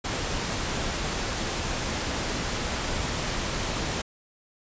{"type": "noise", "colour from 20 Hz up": "pink", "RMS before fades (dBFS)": -29, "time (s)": [0.04, 4.02], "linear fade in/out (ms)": 10, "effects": ["resampled to 16000 Hz"]}